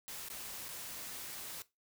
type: noise with dropouts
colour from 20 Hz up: white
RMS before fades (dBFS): -45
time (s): 0.08-1.62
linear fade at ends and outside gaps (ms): 0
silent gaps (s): 0.285-0.301 / 0.684-0.689
effects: noise-tail reverb RT60 0.2 s tail -17 dB re dry